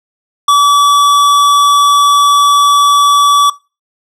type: tone with hard clipping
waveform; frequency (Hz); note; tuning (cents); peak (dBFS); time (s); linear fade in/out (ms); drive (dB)
triangle; 1148; D6; -40; -6; 0.48-3.5; 5; 18
effects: noise-tail reverb RT60 0.3 s tail -22 dB re dry